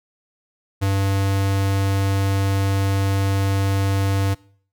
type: tone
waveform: square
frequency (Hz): 97.9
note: G2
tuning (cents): -2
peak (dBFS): -18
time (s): 0.81-4.35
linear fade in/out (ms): 20
effects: noise-tail reverb RT60 0.5 s tail -21 dB re dry